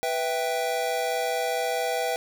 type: chord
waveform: square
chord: E minor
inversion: second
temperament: equal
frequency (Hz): 493.9 / 659.3 / 784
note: B4 / E5 / G5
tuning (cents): 0 / 0 / 0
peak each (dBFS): -30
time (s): 0.03-2.16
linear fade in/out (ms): 0
effects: none